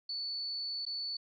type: tone with dropouts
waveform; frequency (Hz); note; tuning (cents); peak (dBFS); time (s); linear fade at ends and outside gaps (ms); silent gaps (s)
sine; 4465; C#8; +12; -35; 0.09-1.17; 5; 0.853-0.864
effects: none